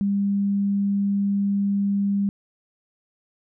sine tone, 200 Hz, G3, 35 cents sharp, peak -19 dBFS, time 0.01-2.29 s, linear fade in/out 0 ms, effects none

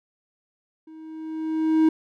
triangle tone with level ramp, 316.9 Hz, D#4, 32 cents sharp, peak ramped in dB -40 to -11 dBFS, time 0.87-1.89 s, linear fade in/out 5 ms, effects none

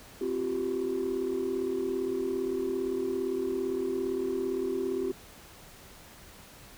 sine chord, C suspended fourth, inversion none, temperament equal with one note detuned, 261.6 / 349.2 / 386.8 Hz, C4 / F4 / G4, 0 / 0 / -23 cents, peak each -34 / -32 / -29 dBFS, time 0.21-5.12 s, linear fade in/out 5 ms, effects tanh soft clip ceiling -23 dBFS + pink hiss -51 dBFS RMS until 6.77 s

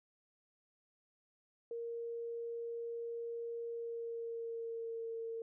sine tone with pitch glide, 466.2 to 455.8 Hz, A#4 to A#4, 0 to -39 cents, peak -39 dBFS, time 1.71-5.42 s, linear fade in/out 2 ms, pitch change -39 cents, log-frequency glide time 3.69-5.13 s, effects none

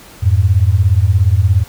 sine beating tone pair, 87 / 104 Hz, F2 / G#2, -6 / +3 cents, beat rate 17 Hz, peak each -11 dBFS, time 0.22-1.64 s, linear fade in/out 20 ms, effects pink hiss -39 dBFS RMS until 1.68 s

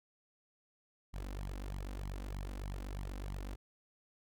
sawtooth tone with flanger, 48.11 Hz, G1, 32 cents flat, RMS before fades -42 dBFS, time 1.13-3.56 s, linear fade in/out 20 ms, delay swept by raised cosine 0.94 to 3.94 ms, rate 3.2 Hz, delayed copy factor +0.9, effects none

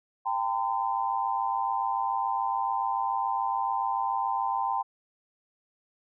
sine tone cluster, 791 / 911 / 1018 Hz, G5 / A#5 / C6, +15 / -40 / -48 cents, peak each -30 dBFS, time 0.25-4.83 s, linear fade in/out 20 ms, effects none

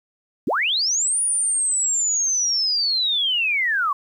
sine linear two-way sweep, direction up then down, 153.4 to 9700 to 1082 Hz, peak -18 dBFS, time 0.47-3.93 s, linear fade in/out 5 ms, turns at 1.21 s, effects 9-bit

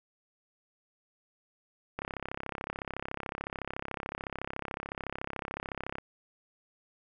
click train, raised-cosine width 0.5 ms, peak -20 dBFS, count 136, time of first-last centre 1.99-5.984 s, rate 33.8 Hz, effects none

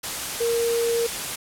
sine tone in noise, 466.2 Hz, A#4, in tune, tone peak -20 dBFS, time 0.4-1.07 s, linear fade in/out 10 ms, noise white, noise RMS -29 dBFS, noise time 0.03-1.36 s, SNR +6 dB, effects low-pass 12000 Hz 12 dB/octave

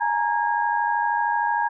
sine tone cluster, 840 / 933 / 1637 Hz, G#5 / A#5 / G#6, +19 / +1 / -25 cents, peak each -25 / -22 / -27 dBFS, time 0-1.69 s, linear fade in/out 20 ms, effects none

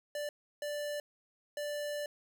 square tone bursts at uneven times, 587.3 Hz, D5, in tune, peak -36 dBFS, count 3, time 0.15-0.29 / 0.62-1 / 1.57-2.06 s, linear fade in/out 2 ms, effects none

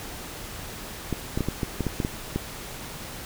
clicks, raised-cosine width 3 ms, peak -12 dBFS, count 10, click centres 1.127 / 1.375 / 1.407 / 1.486 / 1.632 / 1.807 / 1.867 / 2.002 / 2.049 / 2.36 s, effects pink hiss -38 dBFS RMS until 3.25 s

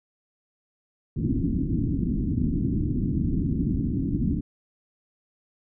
white low-pass noise, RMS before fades -25 dBFS, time 1.16-4.41 s, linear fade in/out 10 ms, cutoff 300 Hz, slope 48 dB/octave, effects none

